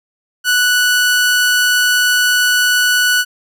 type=tone; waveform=sawtooth; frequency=1479 Hz; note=F#6; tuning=1 cent flat; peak=-7 dBFS; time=0.44-3.25 s; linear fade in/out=50 ms; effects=none